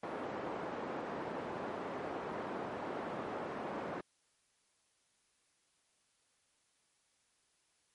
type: band-pass noise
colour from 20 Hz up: pink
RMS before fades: -41 dBFS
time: 0.03-4.01 s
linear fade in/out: 5 ms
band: 280 to 1100 Hz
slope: 12 dB/octave
effects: white hiss -75 dBFS RMS until 7.94 s + MP3 48 kbps